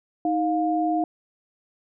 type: tone pair together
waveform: sine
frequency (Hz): 314.6 / 707.1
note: D#4 / F5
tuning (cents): +19 / +21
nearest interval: octave + major second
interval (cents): 1402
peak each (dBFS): -23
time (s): 0.25-1.04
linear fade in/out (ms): 2
effects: none